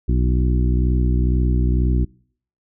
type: harmonic tone with a mistuned harmonic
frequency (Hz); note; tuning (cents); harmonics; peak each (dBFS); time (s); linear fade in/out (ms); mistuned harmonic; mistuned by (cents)
62.1; B1; +10; 1 / 2 / 3 / 4 / 5 / 6; -16 / -22 / -26 / -28 / -30 / -32; 0.08-2.05; 10; 6; -35
effects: noise-tail reverb RT60 0.6 s tail -26 dB re dry